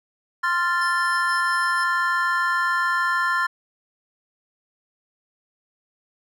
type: chord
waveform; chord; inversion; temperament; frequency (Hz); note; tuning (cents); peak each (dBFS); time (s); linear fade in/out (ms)
triangle; F major; second; equal with one note detuned; 1046.5 / 1386.5 / 1760; C6 / F6 / A6; 0 / -13 / 0; -22; 0.43-3.47; 10
type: tone with tremolo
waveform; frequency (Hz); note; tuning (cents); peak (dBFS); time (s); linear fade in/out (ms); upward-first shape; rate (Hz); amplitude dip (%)
35% pulse; 5274; E8; 0; -30; 0.81-1.84; 5; square; 4.2; 35
effects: none